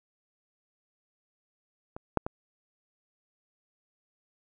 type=clicks; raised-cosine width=1 ms; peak=-25 / -9 / -18 dBFS; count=3; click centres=1.965 / 2.173 / 2.265 s; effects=none